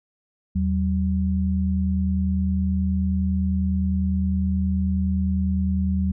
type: tone pair together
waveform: sine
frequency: 80.28 / 190 Hz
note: E2 / F#3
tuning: -45 / +46 cents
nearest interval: octave + minor third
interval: 1491 cents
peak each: -22 dBFS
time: 0.55-6.12 s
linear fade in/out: 10 ms
effects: none